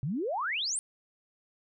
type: exponential sweep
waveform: sine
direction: up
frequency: 123.47 to 9410 Hz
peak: -29 dBFS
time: 0.03-0.79 s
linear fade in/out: 0 ms
effects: none